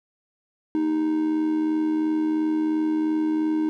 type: tone with amplitude modulation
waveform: triangle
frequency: 311.1 Hz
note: D#4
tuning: in tune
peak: -16 dBFS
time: 0.75-3.69 s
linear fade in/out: 0 ms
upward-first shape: sine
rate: 82.9 Hz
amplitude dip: 50%
effects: none